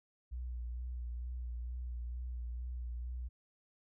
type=tone with vibrato; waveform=sine; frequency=60.6 Hz; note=B1; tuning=32 cents flat; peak=-38 dBFS; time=0.31-3.29 s; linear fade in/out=20 ms; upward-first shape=sine; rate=2.2 Hz; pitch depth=34 cents each way; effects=none